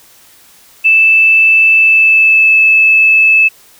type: tone with pitch glide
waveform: sine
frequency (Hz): 2637 to 2614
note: E7 to E7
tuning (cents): 0 to -15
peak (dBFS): -4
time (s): 0.84-3.49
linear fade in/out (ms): 20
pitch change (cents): -15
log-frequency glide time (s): 1.75-2.56
effects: white hiss -43 dBFS RMS until 3.79 s